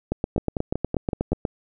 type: two click trains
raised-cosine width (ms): 2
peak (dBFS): -9 / -11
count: 12 / 6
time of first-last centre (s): 0.12-1.452 / 0.38-1.32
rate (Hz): 8.26 / 5.32
effects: none